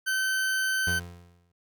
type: tone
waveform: 40% pulse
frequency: 1536 Hz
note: G6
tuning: 36 cents flat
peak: -24 dBFS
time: 0.06-1 s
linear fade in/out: 20 ms
type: tone with exponential decay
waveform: 30% pulse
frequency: 87.31 Hz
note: F2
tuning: in tune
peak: -26 dBFS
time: 0.87-1.52 s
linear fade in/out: 5 ms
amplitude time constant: 140 ms
effects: none